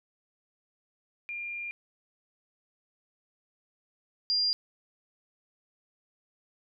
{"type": "tone pair in turn", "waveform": "sine", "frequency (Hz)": [2400, 4800], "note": ["D7", "D8"], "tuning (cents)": [37, 37], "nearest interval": "octave", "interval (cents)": 1200, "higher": "second", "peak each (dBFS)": [-34, -24], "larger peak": "second", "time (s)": [[1.29, 1.71], [4.3, 4.53]], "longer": "first", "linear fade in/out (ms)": 0, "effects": []}